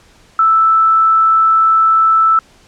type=tone; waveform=sine; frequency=1318.5 Hz; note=E6; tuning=in tune; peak=-7 dBFS; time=0.39-2.39 s; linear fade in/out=2 ms; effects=pink hiss -47 dBFS RMS until 2.67 s + low-pass 8000 Hz 12 dB/octave